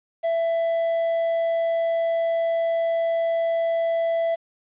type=tone; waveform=triangle; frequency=665 Hz; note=E5; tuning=15 cents sharp; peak=-18 dBFS; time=0.23-4.36 s; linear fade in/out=20 ms; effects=resampled to 8000 Hz + 9-bit